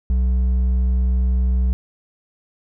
sine tone with hard clipping, 62.4 Hz, B1, 19 cents sharp, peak -16 dBFS, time 0.1-1.73 s, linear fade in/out 0 ms, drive 4 dB, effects none

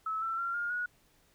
sine tone with pitch steps, 1300 / 1337.3 / 1375.7 / 1415.2 / 1455.8 Hz, E6 / E6 / F6 / F6 / F#6, -24 / +24 / -26 / +23 / -29 cents, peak -31 dBFS, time 0.06-0.86 s, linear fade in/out 5 ms, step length 160 ms, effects pink hiss -67 dBFS RMS until 1.34 s

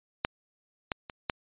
clicks, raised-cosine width 0.3 ms, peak -8 / -13 / -23 / -11 dBFS, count 4, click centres 0.249 / 0.918 / 1.098 / 1.298 s, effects resampled to 8000 Hz

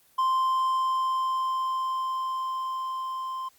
triangle tone with level ramp, 1044 Hz, C6, 4 cents flat, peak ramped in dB -19 to -29 dBFS, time 0.18-3.49 s, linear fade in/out 10 ms, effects white hiss -61 dBFS RMS until 3.58 s + Opus 24 kbps

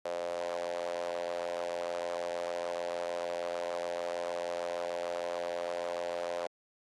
sawtooth tone with high-pass filter, 86.6 Hz, F2, 14 cents flat, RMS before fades -36 dBFS, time 0.05-6.47 s, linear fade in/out 5 ms, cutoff 560 Hz, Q 8, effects low-pass 8000 Hz 12 dB/octave + AAC 32 kbps

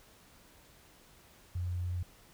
sine tone, 88.9 Hz, F2, 31 cents sharp, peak -32 dBFS, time 1.55-2.03 s, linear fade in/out 5 ms, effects pink hiss -60 dBFS RMS until 2.33 s

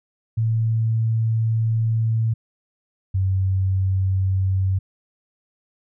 sine tone pair in turn, 112.4 / 95.09 Hz, A2 / F#2, +37 / +48 cents, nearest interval minor third, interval 289 cents, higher first, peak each -17 dBFS, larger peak neither, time 0.37-2.34 / 3.14-4.79 s, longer first, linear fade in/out 10 ms, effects none

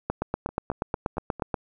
two click trains, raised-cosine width 1 ms, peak -23 / -11 dBFS, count 5 / 13, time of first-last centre 0.49-1.397 / 0.1-1.542 s, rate 4.41 / 8.32 Hz, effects none

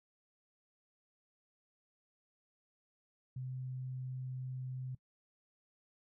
sine tone, 128.8 Hz, C3, 27 cents flat, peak -39 dBFS, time 3.36-4.95 s, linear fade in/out 5 ms, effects noise-tail reverb RT60 0.1 s tail -20 dB re dry

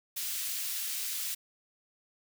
white high-pass noise, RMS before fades -35 dBFS, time 0.16-1.35 s, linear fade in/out 10 ms, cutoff 2400 Hz, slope 12 dB/octave, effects none

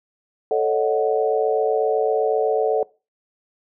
sine chord, D# half-diminished seventh, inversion second, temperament equal, 440 / 554.4 / 622.3 / 740 Hz, A4 / C#5 / D#5 / F#5, 0 / 0 / 0 / 0 cents, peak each -19 / -24 / -25 / -24 dBFS, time 0.51-2.83 s, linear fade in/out 2 ms, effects noise-tail reverb RT60 0.3 s tail -22 dB re dry

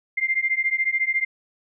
sine beating tone pair, 2092 / 2106 Hz, C7 / C7, -1 / +11 cents, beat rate 14 Hz, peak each -23 dBFS, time 0.17-1.25 s, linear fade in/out 10 ms, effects none

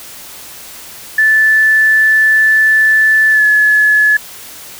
sine tone with pitch glide, 1751 to 1709 Hz, A6 to G#6, -9 to +49 cents, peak -6 dBFS, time 1.18-4.17 s, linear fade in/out 5 ms, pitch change -42 cents, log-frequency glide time 3.31-3.44 s, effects white hiss -32 dBFS RMS until 4.79 s

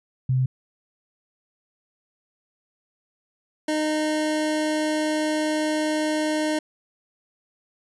sine / 25% pulse tone pair in turn, 129.3 / 307.5 Hz, C3 / D#4, -20 / -20 cents, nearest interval octave + minor third, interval 1500 cents, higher second, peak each -18 dBFS, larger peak neither, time 0.29-0.46 / 3.68-6.59 s, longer second, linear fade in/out 5 ms, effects resampled to 24000 Hz

